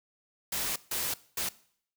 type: noise bursts at uneven times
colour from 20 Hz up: white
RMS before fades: -32 dBFS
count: 3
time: 0.52-0.76 / 0.91-1.14 / 1.37-1.49 s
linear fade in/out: 5 ms
effects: noise-tail reverb RT60 0.6 s tail -20 dB re dry